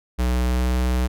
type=tone with pitch glide; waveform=square; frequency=61.74 to 62.49 Hz; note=B1 to B1; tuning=0 to +21 cents; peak=-19 dBFS; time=0.18-1.08 s; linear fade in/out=20 ms; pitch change=+21 cents; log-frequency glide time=0.4-0.75 s; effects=none